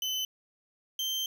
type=tone pair in turn; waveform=35% pulse; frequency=3034 / 3130 Hz; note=F#7 / G7; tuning=+43 / -3 cents; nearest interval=minor second; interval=54 cents; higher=second; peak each=-28 dBFS; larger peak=neither; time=0.02-0.25 / 0.99-1.26 s; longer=second; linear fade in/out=2 ms; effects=none